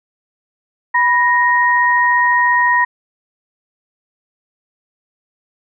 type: tone pair together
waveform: sine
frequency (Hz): 983 / 1868.6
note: B5 / A#6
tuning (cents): -8 / +4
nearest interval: major seventh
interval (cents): 1112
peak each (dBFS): -13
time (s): 0.94-2.85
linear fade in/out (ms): 10
effects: none